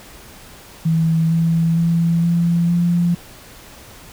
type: tone with pitch steps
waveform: sine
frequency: 162.5 / 165.05 / 167.65 / 170.28 / 172.96 Hz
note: E3 / E3 / E3 / F3 / F3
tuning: -24 / +2 / +30 / -44 / -16 cents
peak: -13 dBFS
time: 0.85-3.15 s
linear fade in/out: 10 ms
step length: 460 ms
effects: pink hiss -41 dBFS RMS until 4.12 s